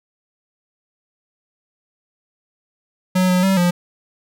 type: tone with pitch steps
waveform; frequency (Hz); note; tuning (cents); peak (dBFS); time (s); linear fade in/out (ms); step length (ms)
square; 184.3 / 182 / 192.2 / 176.3; F#3 / F#3 / G3 / F3; -7 / -28 / -34 / +17; -14; 3.15-3.71; 10; 140
effects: none